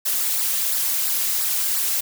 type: noise with flanger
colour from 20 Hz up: blue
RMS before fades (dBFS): -22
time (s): 0.05-2.01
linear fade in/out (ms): 10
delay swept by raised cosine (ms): 0.31 to 4.81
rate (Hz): 2.9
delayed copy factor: -0.95
effects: none